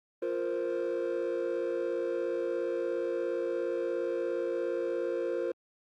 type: chord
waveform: triangle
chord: F suspended fourth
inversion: none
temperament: equal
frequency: 349.2 / 466.2 / 523.3 Hz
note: F4 / Bb4 / C5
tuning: 0 / 0 / 0 cents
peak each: -31 dBFS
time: 0.22-5.52 s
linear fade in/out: 5 ms
effects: tanh soft clip ceiling -23 dBFS + Opus 32 kbps